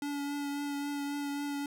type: tone with vibrato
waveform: square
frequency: 285.9 Hz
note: D4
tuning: 46 cents flat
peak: -34 dBFS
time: 0.02-1.66 s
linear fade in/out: 2 ms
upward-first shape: triangle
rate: 3.7 Hz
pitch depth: 18 cents each way
effects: none